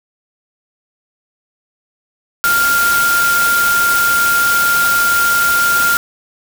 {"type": "tone in noise", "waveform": "sine", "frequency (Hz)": 1396.9, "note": "F6", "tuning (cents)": 0, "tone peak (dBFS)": -11, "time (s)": [2.44, 5.97], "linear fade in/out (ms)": 0, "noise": "white", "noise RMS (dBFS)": -19, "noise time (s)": [2.44, 5.97], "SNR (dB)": 5, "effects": []}